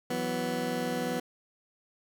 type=chord; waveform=20% pulse; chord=E suspended second; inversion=none; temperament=just; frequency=164.81 / 185.42 / 247.2 Hz; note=E3 / F#3 / B3; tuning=0 / +4 / +2 cents; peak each=-33 / -32 / -27 dBFS; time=0.1-1.2 s; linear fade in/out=5 ms; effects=none